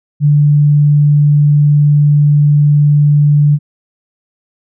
sine tone, 146.83 Hz, D3, in tune, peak -5 dBFS, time 0.2-3.59 s, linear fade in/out 50 ms, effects none

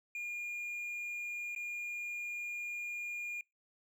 triangle tone with dropouts, 2421 Hz, D#7, 48 cents flat, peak -36 dBFS, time 0.15-3.41 s, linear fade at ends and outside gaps 2 ms, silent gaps 1.55-1.561 s, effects noise-tail reverb RT60 0.2 s tail -25 dB re dry

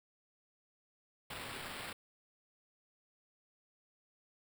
white noise with sample-and-hold, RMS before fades -45 dBFS, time 1.3-1.93 s, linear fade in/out 5 ms, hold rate 6300 Hz, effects none

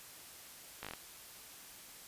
slowing click train, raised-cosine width 0.3 ms, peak -26 dBFS, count 6, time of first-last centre 0.83-0.936 s, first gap 17 ms, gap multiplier 1.11, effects white hiss -53 dBFS RMS until 2.07 s + resampled to 32000 Hz

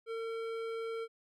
sine tone with hard clipping, 453.9 Hz, A#4, 46 cents flat, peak -38 dBFS, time 0.06-1.08 s, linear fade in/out 50 ms, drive 13 dB, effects none

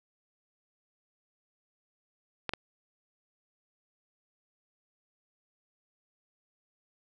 clicks, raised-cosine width 0.3 ms, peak -15 / -16 dBFS, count 2, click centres 2.493 / 2.536 s, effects none

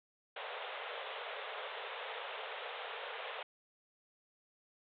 pink band-pass noise, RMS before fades -44 dBFS, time 0.36-3.43 s, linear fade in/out 5 ms, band 430 to 3700 Hz, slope 96 dB/octave, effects none

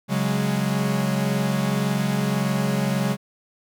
45% pulse chord, C# suspended fourth, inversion none, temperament equal with one note detuned, 138.59 / 185 / 206.8 Hz, C#3 / F#3 / G#3, 0 / 0 / -7 cents, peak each -25 dBFS, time 0.08-3.17 s, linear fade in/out 50 ms, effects none

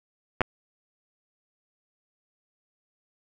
clicks, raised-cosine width 0.5 ms, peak -7 dBFS, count 2, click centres 0.408 / 0.416 s, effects none

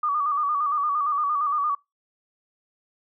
sine tone with vibrato, 1174.7 Hz, D6, in tune, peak -21 dBFS, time 0.03-1.75 s, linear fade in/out 5 ms, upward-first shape square, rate 8.7 Hz, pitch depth 59 cents each way, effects noise-tail reverb RT60 0.2 s tail -22 dB re dry

